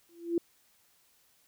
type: tone with exponential growth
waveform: sine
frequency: 339.9 Hz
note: F4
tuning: 47 cents flat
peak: -22 dBFS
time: 0.09-0.38 s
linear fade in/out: 2 ms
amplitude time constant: 62 ms
effects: white hiss -67 dBFS RMS until 1.47 s